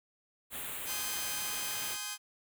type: band-stop noise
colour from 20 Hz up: white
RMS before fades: -40 dBFS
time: 0.5-1.98 s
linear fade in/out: 50 ms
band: 3800 to 7500 Hz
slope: 48 dB/octave
type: chord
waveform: 5% pulse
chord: Ab major seventh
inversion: none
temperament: just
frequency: 830.6 / 1038.3 / 1245.9 / 1557.4 Hz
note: Ab5 / C6 / Eb6 / G6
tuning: 0 / -14 / +2 / -12 cents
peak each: -32 / -32 / -32 / -30 dBFS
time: 0.85-2.18 s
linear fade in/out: 50 ms
effects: none